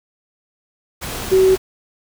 sine tone in noise, 377.9 Hz, F#4, 37 cents sharp, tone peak -9 dBFS, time 1.31-1.56 s, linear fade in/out 20 ms, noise pink, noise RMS -27 dBFS, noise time 1.01-1.58 s, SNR +15 dB, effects none

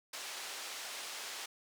white band-pass noise, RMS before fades -44 dBFS, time 0.13-1.46 s, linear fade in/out 5 ms, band 490 to 6400 Hz, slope 12 dB/octave, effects none

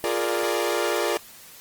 sawtooth chord, Bb dominant seventh, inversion second, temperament equal, 349.2 / 415.3 / 466.2 / 587.3 Hz, F4 / Ab4 / Bb4 / D5, 0 / 0 / 0 / 0 cents, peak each -24 dBFS, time 0.04-1.17 s, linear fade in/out 0 ms, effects white hiss -46 dBFS RMS until 1.6 s + Opus 24 kbps

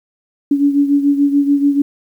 sine beating tone pair, 282.7 / 289.6 Hz, C#4 / D4, +34 / -24 cents, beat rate 6.9 Hz, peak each -11 / -17 dBFS, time 0.51-1.82 s, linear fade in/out 5 ms, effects 8-bit

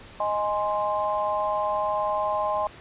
sine chord, Ab major, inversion second, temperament equal, 622.3 / 830.6 / 1046.5 Hz, Eb5 / Ab5 / C6, 0 / 0 / 0 cents, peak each -27 / -28 / -27 dBFS, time 0.2-2.67 s, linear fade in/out 2 ms, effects pink hiss -46 dBFS RMS until 2.8 s + resampled to 8000 Hz

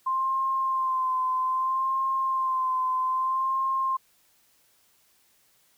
sine tone with vibrato, 1046.5 Hz, C6, in tune, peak -23 dBFS, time 0.06-3.97 s, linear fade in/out 10 ms, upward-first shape sine, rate 0.62 Hz, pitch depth 29 cents each way, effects white hiss -64 dBFS RMS until 5.77 s

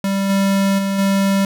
square tone with level steps, 196 Hz, G3, in tune, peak -17 / -14 / -18 / -14 dBFS, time 0.04-1.45 s, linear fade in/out 2 ms, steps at 0.29 / 0.78 / 0.98 s, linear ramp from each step 10 ms, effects none

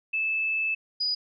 sine tone pair in turn, 2622 / 4933 Hz, E7 / D#8, -10 / -16 cents, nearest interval major seventh, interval 1094 cents, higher second, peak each -24 dBFS, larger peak neither, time 0.13-0.75 / 1-1.15 s, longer first, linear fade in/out 10 ms, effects none

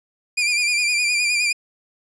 sawtooth tone with vibrato, 2407 Hz, D7, 42 cents sharp, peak -14 dBFS, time 0.37-1.53 s, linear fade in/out 10 ms, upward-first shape sine, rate 9.7 Hz, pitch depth 50 cents each way, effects resampled to 22050 Hz

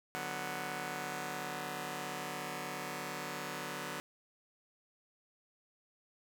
5% pulse chord, B minor, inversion first, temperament just, 148.16 / 185.21 / 246.9 Hz, D3 / F#3 / B3, +16 / +2 / 0 cents, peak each -32 dBFS, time 0.15-4 s, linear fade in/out 0 ms, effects none

